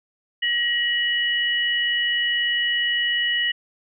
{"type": "tone pair together", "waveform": "sine", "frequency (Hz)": [1900.9, 2938], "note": ["A#6", "F#7"], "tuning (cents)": [33, -13], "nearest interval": "minor sixth", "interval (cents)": 754, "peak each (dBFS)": -22, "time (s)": [0.42, 3.52], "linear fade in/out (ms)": 10, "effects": []}